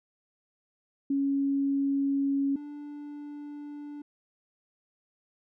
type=tone pair in turn; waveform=sine / triangle; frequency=277.2 / 292.3 Hz; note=C#4 / D4; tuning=0 / -8 cents; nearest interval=minor second; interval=92 cents; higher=second; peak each=-24 / -36 dBFS; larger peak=first; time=1.1-2.56 / 2.56-4.02 s; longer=neither; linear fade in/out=5 ms; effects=none